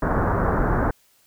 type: low-pass noise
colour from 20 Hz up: pink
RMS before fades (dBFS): -21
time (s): 0.02-0.91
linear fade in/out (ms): 5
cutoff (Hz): 1600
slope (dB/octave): 48
effects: white hiss -60 dBFS RMS until 1.26 s